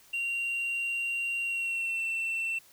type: tone with pitch glide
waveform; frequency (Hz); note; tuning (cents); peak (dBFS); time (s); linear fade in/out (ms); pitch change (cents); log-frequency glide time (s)
sine; 2761 to 2690; F7 to E7; -20 to +34; -26; 0.13-2.59; 10; -46; 1.42-2.02
effects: tanh soft clip ceiling -28 dBFS + white hiss -58 dBFS RMS until 2.72 s